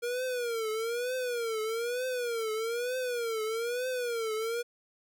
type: tone with vibrato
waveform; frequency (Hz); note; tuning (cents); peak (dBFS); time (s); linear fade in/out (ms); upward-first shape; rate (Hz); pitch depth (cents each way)
square; 471.7; A#4; +20; -31; 0.02-4.63; 20; triangle; 1.1; 160
effects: none